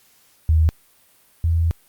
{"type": "tone pair in turn", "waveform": "sine", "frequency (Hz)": [79.3, 82.89], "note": ["D#2", "E2"], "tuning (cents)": [33, 10], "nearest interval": "minor second", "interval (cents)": 77, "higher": "second", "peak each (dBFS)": [-12, -15], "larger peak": "first", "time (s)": [[0.49, 0.69], [1.44, 1.71]], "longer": "second", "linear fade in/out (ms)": 0, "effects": ["white hiss -56 dBFS RMS until 1.88 s", "Opus 48 kbps"]}